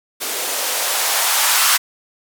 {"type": "noise with band-pass filter sweep", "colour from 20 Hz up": "violet", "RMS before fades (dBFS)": -18, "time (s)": [0.2, 1.78], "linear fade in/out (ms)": 20, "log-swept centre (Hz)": [370, 1200], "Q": 1.8, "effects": []}